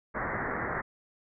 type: low-pass noise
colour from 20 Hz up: white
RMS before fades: -33 dBFS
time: 0.14-0.82 s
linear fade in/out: 20 ms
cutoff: 2000 Hz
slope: 96 dB/octave
effects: none